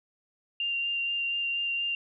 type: tone with vibrato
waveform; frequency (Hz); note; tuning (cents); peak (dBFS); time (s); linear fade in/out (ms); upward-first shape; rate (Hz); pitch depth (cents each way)
sine; 2783; F7; -7; -27; 0.6-1.95; 2; sine; 4.2; 11
effects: none